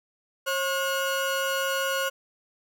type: tone pair together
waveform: 30% pulse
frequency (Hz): 540 / 1441.6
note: C#5 / F#6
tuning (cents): -45 / -45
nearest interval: octave + perfect fourth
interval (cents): 1700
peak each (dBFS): -25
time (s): 0.46-2.1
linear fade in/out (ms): 20
effects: none